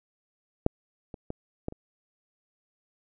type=clicks; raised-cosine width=2 ms; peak=-7 / -26 / -20 / -17 / -28 dBFS; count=5; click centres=0.664 / 1.142 / 1.304 / 1.684 / 1.724 s; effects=none